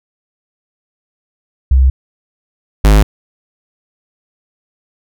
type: tone pair in turn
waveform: sine / square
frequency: 65.41 / 51.83 Hz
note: C2 / G#1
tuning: 0 / -3 cents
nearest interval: major third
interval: 403 cents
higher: first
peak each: -5 dBFS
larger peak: neither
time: 1.71-1.9 / 2.84-3.03 s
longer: neither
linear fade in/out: 5 ms
effects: none